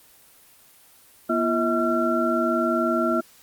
sine tone cluster, 240.1 / 340.8 / 645 / 1363 Hz, B3 / F4 / E5 / F6, -49 / -42 / -38 / -43 cents, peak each -25 dBFS, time 1.29-3.21 s, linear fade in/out 10 ms, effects white hiss -53 dBFS RMS until 3.42 s + Opus 24 kbps

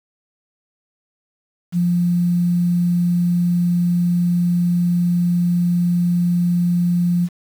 sine tone with quantisation, 174.9 Hz, F3, 3 cents sharp, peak -14 dBFS, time 1.72-7.29 s, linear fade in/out 50 ms, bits 7, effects none

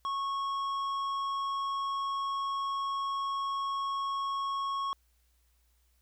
sine tone with tanh clipping, 1100 Hz, C#6, 14 cents flat, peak -32 dBFS, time 0.05-4.93 s, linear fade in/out 0 ms, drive 9 dB, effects added 60 Hz sine -67 dBFS peak until 6.01 s + white hiss -74 dBFS RMS until 6.01 s

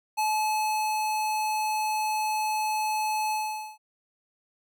square tone with ADSR envelope, 860 Hz, A5, 40 cents flat, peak -24 dBFS, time 0.17-3.78 s, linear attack 19 ms, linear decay 790 ms, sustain -2 dB, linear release 460 ms, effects none

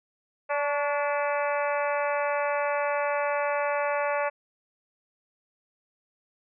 harmonic tone with a mistuned harmonic, 289.7 Hz, D4, 24 cents flat, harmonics 2 / 3 / 4 / 5 / 6 / 7 / 8 / 9, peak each -27 / -31 / -33 / -35 / -37 / -38 / -39 / -40 dBFS, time 0.49-4.3 s, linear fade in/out 20 ms, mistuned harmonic 4, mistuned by -37 cents, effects none

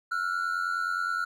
triangle tone pair together, 1351.5 / 1441 Hz, E6 / F#6, +43 / -46 cents, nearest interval minor second, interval 111 cents, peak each -28 dBFS, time 0.11-1.25 s, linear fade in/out 10 ms, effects none

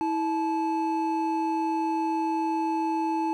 triangle tone pair together, 324.8 / 867.1 Hz, E4 / A5, -26 / -26 cents, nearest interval octave + perfect fourth, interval 1700 cents, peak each -25 dBFS, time 0.01-3.33 s, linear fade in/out 0 ms, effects none

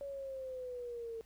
sine linear sweep, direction down, 564 to 450 Hz, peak -40 dBFS, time 0.01-1.21 s, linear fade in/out 0 ms, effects added 60 Hz sine -64 dBFS peak until 1.25 s + pink hiss -68 dBFS RMS until 1.25 s

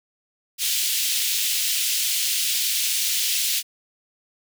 pink high-pass noise, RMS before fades -23 dBFS, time 0.58-3.63 s, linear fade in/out 50 ms, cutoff 2800 Hz, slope 24 dB/octave, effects none

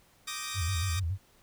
10% pulse chord, Eb major seventh, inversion third, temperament equal with one note detuned, 1174.7 / 1244.5 / 1562.6 / 1864.7 Hz, D6 / Eb6 / G6 / Bb6, 0 / 0 / -6 / 0 cents, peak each -31 / -32 / -36 / -32 dBFS, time 0.27-1 s, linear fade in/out 10 ms
sine tone with vibrato, 88.9 Hz, F2, 31 cents sharp, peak -28 dBFS, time 0.54-1.18 s, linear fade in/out 50 ms, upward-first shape square, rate 7.1 Hz, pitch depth 140 cents each way
effects pink hiss -63 dBFS RMS until 1.42 s

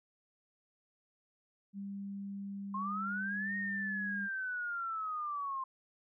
sine tone, 198.7 Hz, G3, 24 cents sharp, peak -39 dBFS, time 1.73-4.29 s, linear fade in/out 50 ms
sine linear two-way sweep, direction up then down, 1047 to 1864.7 to 1047 Hz, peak -35 dBFS, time 2.74-5.64 s, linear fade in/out 5 ms, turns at 3.56 s
effects none

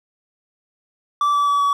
triangle tone with pitch steps, 1162 / 1153.3 / 1144.7 / 1136.1 Hz, D6 / D6 / D6 / C#6, -19 / -32 / -45 / +42 cents, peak -13 dBFS, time 1.21-1.73 s, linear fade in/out 2 ms, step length 130 ms, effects none

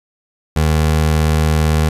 25% pulse tone, 77.78 Hz, D#2, in tune, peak -8 dBFS, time 0.56-1.89 s, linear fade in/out 5 ms, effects resampled to 32000 Hz

